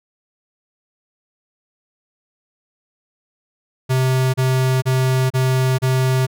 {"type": "tone bursts", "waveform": "square", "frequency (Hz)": 130, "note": "C3", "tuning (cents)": -11, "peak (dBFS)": -15, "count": 5, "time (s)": [3.89, 6.268], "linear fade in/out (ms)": 20, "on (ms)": 450, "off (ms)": 32, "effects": []}